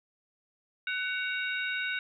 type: harmonic tone with a mistuned harmonic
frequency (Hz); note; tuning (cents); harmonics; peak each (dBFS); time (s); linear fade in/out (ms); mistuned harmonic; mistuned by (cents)
748; F#5; +19; 2 / 3 / 4 / 5; -32 / -36 / -38 / -40; 0.87-1.99; 2; 4; -130
effects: none